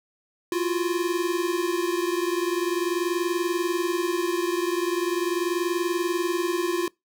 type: tone pair together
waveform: square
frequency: 342.7 / 363.1 Hz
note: F4 / F#4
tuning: -33 / -33 cents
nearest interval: minor second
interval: 100 cents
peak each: -26 / -28 dBFS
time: 0.52-6.88 s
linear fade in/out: 2 ms
effects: noise-tail reverb RT60 0.2 s tail -25 dB re dry